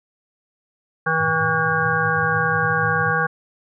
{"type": "harmonic tone", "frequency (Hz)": 161.1, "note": "E3", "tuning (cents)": -39, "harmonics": [1, 3, 5, 7, 9, 10], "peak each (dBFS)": [-26, -26, -26, -24, -23, -22], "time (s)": [1.06, 3.27], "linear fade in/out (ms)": 10}
{"type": "band-pass noise", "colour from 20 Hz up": "white", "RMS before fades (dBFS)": -32, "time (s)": [1.17, 3.14], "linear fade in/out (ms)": 50, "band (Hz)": [100, 120], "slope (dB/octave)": 96}
{"effects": []}